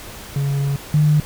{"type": "tone pair in turn", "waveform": ["triangle", "sine"], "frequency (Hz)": [140, 150.57], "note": ["C#3", "D3"], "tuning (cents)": [18, 44], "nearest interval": "minor second", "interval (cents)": 126, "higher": "second", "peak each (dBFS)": [-15, -11], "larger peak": "second", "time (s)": [[0.36, 0.76], [0.94, 1.2]], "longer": "first", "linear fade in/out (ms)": 2, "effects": ["pink hiss -36 dBFS RMS until 1.25 s"]}